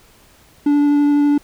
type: tone with vibrato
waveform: triangle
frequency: 290 Hz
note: D4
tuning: 22 cents flat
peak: -9 dBFS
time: 0.66-1.38 s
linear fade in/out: 5 ms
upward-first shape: sine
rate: 12 Hz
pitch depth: 8 cents each way
effects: pink hiss -50 dBFS RMS until 1.43 s